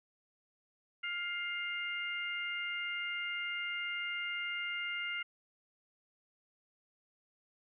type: harmonic tone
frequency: 703 Hz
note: F5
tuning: 11 cents sharp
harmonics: 2 / 3 / 4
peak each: -41 / -38 / -41 dBFS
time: 1.03-5.23 s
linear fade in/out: 10 ms
effects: none